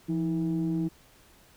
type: tone pair together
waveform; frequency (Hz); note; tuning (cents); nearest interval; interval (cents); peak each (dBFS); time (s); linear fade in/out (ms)
sine; 169.7 / 321.3; F3 / E4; -49 / -44; major seventh; 1105; -27; 0.08-0.89; 20
effects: tanh soft clip ceiling -21 dBFS + pink hiss -58 dBFS RMS until 1.56 s